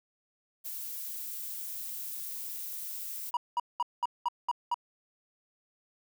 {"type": "noise", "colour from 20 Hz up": "violet", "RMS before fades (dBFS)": -39, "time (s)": [0.64, 3.31], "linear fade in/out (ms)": 20}
{"type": "tone bursts", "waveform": "triangle", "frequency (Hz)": 963, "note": "B5", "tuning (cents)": -44, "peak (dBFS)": -24, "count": 7, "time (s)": [3.34, 4.743], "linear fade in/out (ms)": 2, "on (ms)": 29, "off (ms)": 200}
{"effects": []}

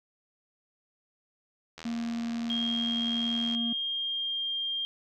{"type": "click train", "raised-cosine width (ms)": 0.2, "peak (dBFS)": -25, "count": 145, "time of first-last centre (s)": [1.78, 3.549], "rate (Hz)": 81.4}
{"type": "tone", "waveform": "triangle", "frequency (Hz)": 233.1, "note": "A#3", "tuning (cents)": 0, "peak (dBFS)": -28, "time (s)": [1.85, 3.73], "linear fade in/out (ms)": 5}
{"type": "tone with pitch glide", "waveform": "sine", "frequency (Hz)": [3238, 3203], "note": ["G#7", "G7"], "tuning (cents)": [-45, 37], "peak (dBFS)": -29, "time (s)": [2.5, 4.85], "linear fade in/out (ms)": 0, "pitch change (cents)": -18, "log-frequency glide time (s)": [3.25, 4.49]}
{"effects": []}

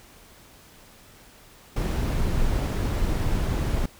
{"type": "noise", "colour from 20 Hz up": "brown", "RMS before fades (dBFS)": -24, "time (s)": [1.76, 3.86], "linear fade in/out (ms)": 5, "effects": ["pink hiss -51 dBFS RMS until 3.99 s"]}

